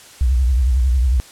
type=tone with vibrato; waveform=sine; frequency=63.4 Hz; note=B1; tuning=46 cents sharp; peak=-12 dBFS; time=0.21-1.2 s; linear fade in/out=0 ms; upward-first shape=triangle; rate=11 Hz; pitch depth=180 cents each way; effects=white hiss -42 dBFS RMS until 1.31 s + low-pass 10000 Hz 12 dB/octave